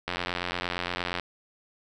click train, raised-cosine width 0.3 ms, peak -13 dBFS, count 100, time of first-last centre 0.08-1.197 s, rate 88.6 Hz, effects none

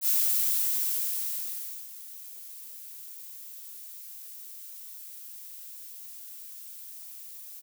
violet noise with ADSR envelope, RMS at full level -24 dBFS, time 0.01-7.62 s, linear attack 62 ms, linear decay 1800 ms, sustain -20 dB, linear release 37 ms, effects none

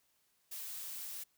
blue noise, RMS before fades -44 dBFS, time 0.51-1.24 s, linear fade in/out 10 ms, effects white hiss -75 dBFS RMS until 1.37 s

